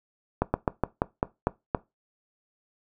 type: slowing click train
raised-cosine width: 1 ms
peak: -8 dBFS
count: 8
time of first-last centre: 0.42-1.748 s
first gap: 120 ms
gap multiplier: 1.15
effects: noise-tail reverb RT60 0.2 s tail -19 dB re dry